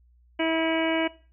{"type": "harmonic tone with a mistuned harmonic", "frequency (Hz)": 324.5, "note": "E4", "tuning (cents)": -27, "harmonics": [1, 2, 3, 4, 5, 6, 7, 8, 9], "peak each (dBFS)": [-25, -28, -34, -41, -35, -38, -32, -40, -34], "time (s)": [0.39, 1.08], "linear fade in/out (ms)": 10, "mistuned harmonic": 8, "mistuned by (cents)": -46, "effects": ["noise-tail reverb RT60 0.4 s tail -20 dB re dry", "added 60 Hz sine -56 dBFS peak until 1.32 s"]}